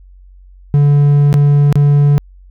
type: tone with dropouts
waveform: triangle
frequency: 144.3 Hz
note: D3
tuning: 30 cents flat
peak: -4 dBFS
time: 0.74-2.18 s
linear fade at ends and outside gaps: 0 ms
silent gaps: 1.328-1.341 / 1.726-1.756 s
effects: added 46 Hz sine -37 dBFS peak until 2.5 s